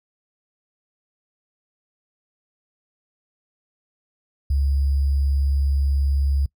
sine tone with sample-and-hold, 69.3 Hz, C#2, in tune, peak -17 dBFS, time 4.5-6.46 s, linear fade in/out 5 ms, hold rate 4900 Hz, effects noise-tail reverb RT60 0.1 s tail -23 dB re dry

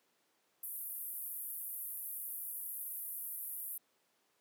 pink band-pass noise, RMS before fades -43 dBFS, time 0.63-3.78 s, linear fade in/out 5 ms, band 11000 to 15000 Hz, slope 48 dB/octave, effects pink hiss -75 dBFS RMS until 4.4 s + high-pass 300 Hz 12 dB/octave

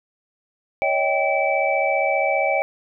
sine tone cluster, 559 / 634 / 783 / 2306 Hz, C#5 / D#5 / G5 / D7, +14 / +32 / -2 / -32 cents, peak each -23 dBFS, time 0.82-2.62 s, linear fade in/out 0 ms, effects none

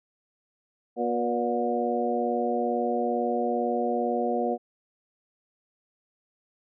harmonic tone with a mistuned harmonic, 120 Hz, B2, 49 cents flat, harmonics 2 / 3 / 4 / 5 / 6, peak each -30 / -32 / -29 / -32 / -29 dBFS, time 0.96-4.58 s, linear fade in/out 50 ms, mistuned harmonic 5, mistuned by -52 cents, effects none

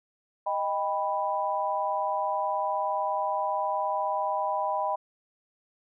sine chord, Eb augmented, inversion none, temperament equal with one note detuned, 622.3 / 793.1 / 987.8 Hz, Eb5 / G5 / B5, 0 / +20 / 0 cents, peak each -31 / -30 / -29 dBFS, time 0.46-4.96 s, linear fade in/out 10 ms, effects none

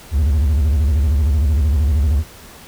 triangle tone with vibrato, 73.1 Hz, D2, 7 cents flat, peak -10 dBFS, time 0.11-2.24 s, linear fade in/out 50 ms, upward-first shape square, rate 13 Hz, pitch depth 150 cents each way, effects pink hiss -40 dBFS RMS until 2.67 s

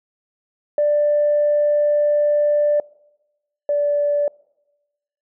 sine tone pair in turn, 590 / 581.9 Hz, D5 / D5, +8 / -16 cents, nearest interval unison, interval 24 cents, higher first, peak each -13 / -15 dBFS, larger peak first, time 0.78-2.8 / 3.69-4.28 s, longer first, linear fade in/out 2 ms, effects noise-tail reverb RT60 1.0 s tail -24 dB re dry + tanh soft clip ceiling -9 dBFS

